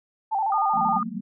sine tone with vibrato, 830.6 Hz, G#5, in tune, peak -21 dBFS, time 0.31-0.99 s, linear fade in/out 20 ms, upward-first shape square, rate 13 Hz, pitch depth 97 cents each way
sine tone, 1222 Hz, D#6, 32 cents flat, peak -23 dBFS, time 0.52-1.03 s, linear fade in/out 2 ms
pink band-pass noise, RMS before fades -32 dBFS, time 0.73-1.21 s, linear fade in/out 10 ms, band 170 to 240 Hz, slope 96 dB/octave
effects none

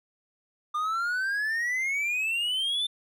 triangle exponential sweep, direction up, 1200 to 3578 Hz, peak -24 dBFS, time 0.74-2.87 s, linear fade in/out 10 ms, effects none

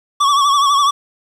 square tone with vibrato, 1131 Hz, C#6, 34 cents sharp, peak -11 dBFS, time 0.2-0.91 s, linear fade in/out 10 ms, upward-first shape triangle, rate 12 Hz, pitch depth 76 cents each way, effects low-pass 7000 Hz 12 dB/octave + 7-bit

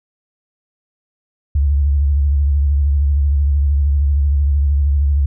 sine tone with vibrato, 71.1 Hz, C#2, 45 cents sharp, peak -11 dBFS, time 1.55-5.26 s, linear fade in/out 5 ms, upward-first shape sine, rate 13 Hz, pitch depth 76 cents each way, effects none

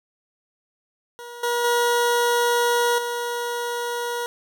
20% pulse tone with level steps, 478.7 Hz, A#4, 46 cents sharp, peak -31 / -16 / -13 / -20 dBFS, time 1.19-4.26 s, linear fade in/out 0 ms, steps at 1.43 / 1.64 / 2.98 s, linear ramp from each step 5 ms, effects none

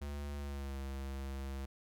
square tone with pitch glide, 71.8 to 67.77 Hz, D2 to C#2, -39 to -39 cents, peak -40 dBFS, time 0.01-1.66 s, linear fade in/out 10 ms, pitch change -100 cents, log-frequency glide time 0.36-0.78 s, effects none

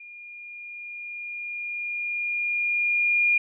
sine tone with level ramp, 2419 Hz, D#7, 49 cents flat, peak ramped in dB -41 to -17 dBFS, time 0-3.38 s, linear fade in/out 5 ms, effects none

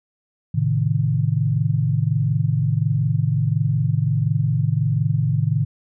sine chord, A diminished, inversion none, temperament equal with one note detuned, 110 / 134.1 / 155.56 Hz, A2 / C3 / Eb3, 0 / +43 / 0 cents, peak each -21 dBFS, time 0.54-5.65 s, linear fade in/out 10 ms, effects none

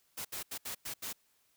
white noise bursts at uneven times, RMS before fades -40 dBFS, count 6, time 0.17-0.25 / 0.32-0.43 / 0.51-0.58 / 0.65-0.75 / 0.85-0.94 / 1.02-1.13 s, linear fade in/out 10 ms, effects white hiss -72 dBFS RMS until 1.56 s

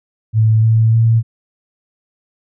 sine tone with pitch steps, 110.2 / 112 / 113.9 Hz, A2 / A2 / A#2, +3 / +31 / -40 cents, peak -8 dBFS, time 0.33-1.23 s, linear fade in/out 50 ms, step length 300 ms, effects none

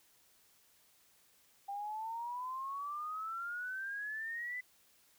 sine exponential sweep, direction up, 791 to 2015 Hz, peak -38 dBFS, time 1.68-4.61 s, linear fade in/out 10 ms, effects white hiss -68 dBFS RMS until 5.18 s

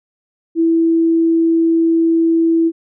sine tone, 329.6 Hz, E4, in tune, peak -10 dBFS, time 0.55-2.72 s, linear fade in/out 50 ms, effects none

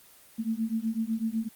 sine beating tone pair, 220 / 228 Hz, A3 / A#3, 0 / -38 cents, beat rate 8 Hz, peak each -30 dBFS, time 0.38-1.49 s, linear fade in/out 20 ms, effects white hiss -55 dBFS RMS until 1.55 s + Opus 24 kbps

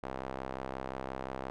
sawtooth tone with band-pass filter, 65.7 Hz, C2, 8 cents sharp, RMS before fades -40 dBFS, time 0.03-1.5 s, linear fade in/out 0 ms, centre 760 Hz, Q 1, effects none

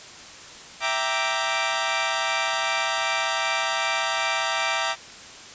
15% pulse chord, E half-diminished seventh, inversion none, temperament equal, 659.3 / 784 / 932.3 / 1174.7 Hz, E5 / G5 / Bb5 / D6, 0 / 0 / 0 / 0 cents, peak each -22 dBFS, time 0.8-4.96 s, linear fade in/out 50 ms, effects white hiss -42 dBFS RMS until 5.54 s + resampled to 16000 Hz

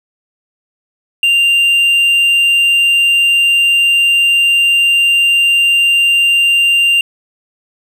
triangle tone, 2786 Hz, F7, 5 cents flat, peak -6 dBFS, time 1.23-7.01 s, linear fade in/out 2 ms, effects none

